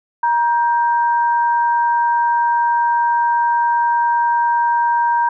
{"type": "tone pair together", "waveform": "sine", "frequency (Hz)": [945, 1572.4], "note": ["A#5", "G6"], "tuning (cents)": [23, 5], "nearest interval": "major sixth", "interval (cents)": 882, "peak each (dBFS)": [-13, -23], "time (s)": [0.23, 5.29], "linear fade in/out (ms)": 5, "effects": []}